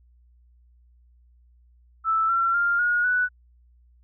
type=tone with pitch steps; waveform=sine; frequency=1318.5 / 1357.9 / 1398.5 / 1440.3 / 1483.4 Hz; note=E6 / F6 / F6 / F#6 / F#6; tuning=0 / -49 / +2 / -47 / +4 cents; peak=-19 dBFS; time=2.04-3.29 s; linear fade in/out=50 ms; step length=250 ms; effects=added 60 Hz sine -54 dBFS peak until 4.03 s